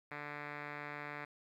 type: tone with low-pass filter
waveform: 5% pulse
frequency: 146.83 Hz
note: D3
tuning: in tune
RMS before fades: -45 dBFS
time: 0.11-1.25 s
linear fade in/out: 5 ms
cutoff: 2300 Hz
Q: 3.2
effects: 12-bit